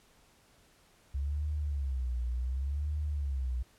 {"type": "tone with vibrato", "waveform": "sine", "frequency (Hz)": 67.3, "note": "C2", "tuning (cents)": 49, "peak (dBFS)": -30, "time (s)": [1.14, 3.63], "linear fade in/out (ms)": 10, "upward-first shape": "sine", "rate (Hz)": 0.68, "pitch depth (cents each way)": 190, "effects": ["pink hiss -64 dBFS RMS until 3.78 s", "low-pass 12000 Hz 12 dB/octave"]}